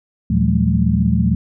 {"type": "tone cluster", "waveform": "sine", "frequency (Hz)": [79, 117.4, 172.5, 188, 214.5], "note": ["D#2", "A#2", "F3", "F#3", "A3"], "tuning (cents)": [27, 13, -21, 28, -44], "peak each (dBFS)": -19, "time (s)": [0.3, 1.35], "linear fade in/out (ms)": 5, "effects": []}